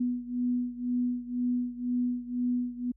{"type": "beating tone pair", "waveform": "sine", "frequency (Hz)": [245.3, 247.3], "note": ["B3", "B3"], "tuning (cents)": [-12, 3], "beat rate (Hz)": 2, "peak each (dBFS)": [-29, -32], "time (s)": [0, 2.92], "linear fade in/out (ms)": 10, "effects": ["added 50 Hz sine -59 dBFS peak until 2.96 s"]}